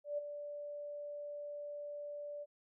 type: tone with ADSR envelope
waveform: sine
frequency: 584 Hz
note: D5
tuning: 10 cents flat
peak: -33 dBFS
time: 0.04-2.46 s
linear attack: 140 ms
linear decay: 15 ms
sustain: -9 dB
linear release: 37 ms
effects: none

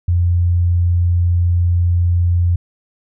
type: tone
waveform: sine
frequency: 87.31 Hz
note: F2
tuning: in tune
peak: -11 dBFS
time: 0.08-2.56 s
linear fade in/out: 5 ms
effects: none

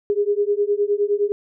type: beating tone pair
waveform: sine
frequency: 405 / 414.7 Hz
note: G#4 / G#4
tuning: -43 / -3 cents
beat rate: 9.7 Hz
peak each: -20 dBFS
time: 0.1-1.32 s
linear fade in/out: 0 ms
effects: none

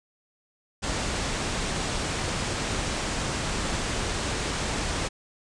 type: low-pass noise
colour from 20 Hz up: pink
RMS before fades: -29 dBFS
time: 0.82-5.09 s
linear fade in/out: 20 ms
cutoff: 9000 Hz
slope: 48 dB/octave
effects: resampled to 24000 Hz

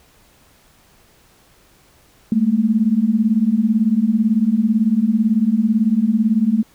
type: beating tone pair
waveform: sine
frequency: 207.7 / 225.7 Hz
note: G#3 / A3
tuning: 0 / +44 cents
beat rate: 18 Hz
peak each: -17 / -15 dBFS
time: 2.32-6.63 s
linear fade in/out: 2 ms
effects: pink hiss -53 dBFS RMS until 6.74 s

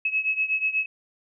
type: beating tone pair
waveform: sine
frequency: 2573 / 2581.2 Hz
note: E7 / E7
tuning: -43 / -37 cents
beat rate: 8.2 Hz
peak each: -24 / -27 dBFS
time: 0.05-0.86 s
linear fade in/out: 5 ms
effects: none

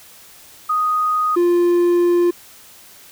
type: tone pair in turn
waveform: sine / triangle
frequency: 1244.5 / 349.2 Hz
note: D#6 / F4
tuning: 0 / 0 cents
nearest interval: octave + minor seventh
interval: 2200 cents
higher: first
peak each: -15 / -10 dBFS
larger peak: second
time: 0.69-1.36 / 1.36-2.31 s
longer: second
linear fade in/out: 10 ms
effects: white hiss -44 dBFS RMS until 3.11 s

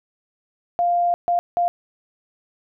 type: tone bursts at uneven times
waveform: sine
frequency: 698.5 Hz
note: F5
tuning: in tune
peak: -16 dBFS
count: 3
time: 0.79-1.14 / 1.28-1.39 / 1.57-1.68 s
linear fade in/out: 0 ms
effects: none

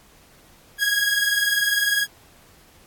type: tone pair together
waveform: sawtooth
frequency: 1641.2 / 1661.2 Hz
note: G#6 / G#6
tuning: -21 / 0 cents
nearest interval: unison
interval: 21 cents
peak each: -18 dBFS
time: 0.78-2.07 s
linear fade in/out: 50 ms
effects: pink hiss -53 dBFS RMS until 2.86 s + AAC 64 kbps

